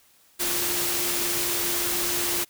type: tone in noise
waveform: sine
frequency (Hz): 349.2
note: F4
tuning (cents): 0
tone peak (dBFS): -34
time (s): 0.39-2.45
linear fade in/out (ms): 20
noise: white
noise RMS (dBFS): -26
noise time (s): 0.39-2.45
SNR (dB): -11
effects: white hiss -59 dBFS RMS until 2.49 s

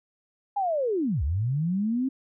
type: linear two-way sweep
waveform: sine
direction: down then up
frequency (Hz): 831 to 63.8 to 270.9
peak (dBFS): -23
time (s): 0.56-2.09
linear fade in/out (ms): 10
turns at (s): 1.23
effects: none

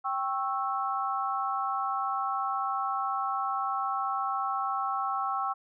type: chord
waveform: sine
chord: C# diminished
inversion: second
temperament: equal with one note detuned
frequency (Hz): 784 / 1097.9 / 1318.5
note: G5 / C#6 / E6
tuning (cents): 0 / -17 / 0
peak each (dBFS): -32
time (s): 0.04-5.54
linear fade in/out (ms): 20
effects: none

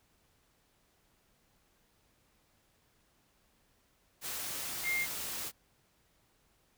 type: tone in noise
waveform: sine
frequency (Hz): 2117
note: C7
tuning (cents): +20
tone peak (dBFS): -30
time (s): 4.83-5.07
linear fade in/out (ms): 50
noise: white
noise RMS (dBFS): -39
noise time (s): 4.21-5.52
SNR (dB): +6
effects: pink hiss -71 dBFS RMS until 6.77 s

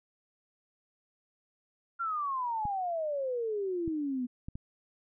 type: exponential sweep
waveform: sine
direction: down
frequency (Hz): 1396.9 to 241.4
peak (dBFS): -30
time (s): 1.99-4.27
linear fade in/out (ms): 20
type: clicks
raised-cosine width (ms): 5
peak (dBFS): -27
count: 4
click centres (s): 2.654 / 3.878 / 4.485 / 4.555
effects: none

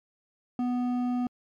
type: tone with hard clipping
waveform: sine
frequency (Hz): 246.9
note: B3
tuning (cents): 0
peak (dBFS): -27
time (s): 0.59-1.27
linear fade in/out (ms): 2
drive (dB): 8
effects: MP3 96 kbps

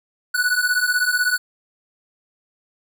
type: beating tone pair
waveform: square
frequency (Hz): 1471 / 1487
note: F#6 / F#6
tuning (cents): -11 / +8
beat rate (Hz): 16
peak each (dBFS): -21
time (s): 0.34-1.38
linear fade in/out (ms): 10
effects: none

